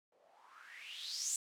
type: noise with low-pass filter sweep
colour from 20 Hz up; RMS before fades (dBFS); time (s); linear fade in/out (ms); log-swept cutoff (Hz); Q
violet; -45; 0.12-1.36; 2; 470 to 7900; 6.6
effects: none